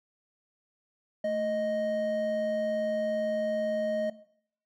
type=tone pair together; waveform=triangle; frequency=220 / 622.3 Hz; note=A3 / D#5; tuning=0 / 0 cents; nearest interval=octave + tritone; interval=1800 cents; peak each=-35 / -25 dBFS; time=1.24-4.1 s; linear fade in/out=5 ms; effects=noise-tail reverb RT60 0.6 s tail -17 dB re dry